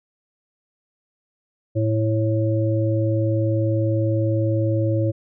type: harmonic tone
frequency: 110 Hz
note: A2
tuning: in tune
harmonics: 1 / 3 / 5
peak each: -19 / -24 / -25 dBFS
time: 1.75-5.12 s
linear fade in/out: 20 ms
effects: none